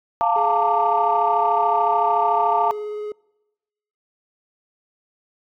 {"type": "chord", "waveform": "sine", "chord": "Bb major seventh", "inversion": "second", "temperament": "equal with one note detuned", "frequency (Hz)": [698.5, 880, 913.7, 1174.7], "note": ["F5", "A5", "Bb5", "D6"], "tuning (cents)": [0, 0, -35, 0], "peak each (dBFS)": [-20, -22, -20, -23], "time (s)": [0.21, 2.71], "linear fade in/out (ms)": 0}
{"type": "tone with vibrato", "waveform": "triangle", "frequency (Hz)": 420.6, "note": "G#4", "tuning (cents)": 22, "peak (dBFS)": -24, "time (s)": [0.36, 3.12], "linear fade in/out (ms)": 2, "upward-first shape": "triangle", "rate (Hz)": 18, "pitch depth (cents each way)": 13}
{"effects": ["noise-tail reverb RT60 1.0 s tail -26 dB re dry", "tanh soft clip ceiling -6 dBFS"]}